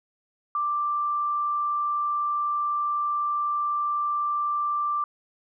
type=tone; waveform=sine; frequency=1178 Hz; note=D6; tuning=5 cents sharp; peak=-23 dBFS; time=0.55-5.04 s; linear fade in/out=2 ms; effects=none